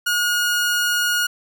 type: tone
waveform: sawtooth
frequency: 1439 Hz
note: F#6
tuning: 49 cents flat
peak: -14 dBFS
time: 0.06-1.27 s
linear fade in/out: 10 ms
effects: none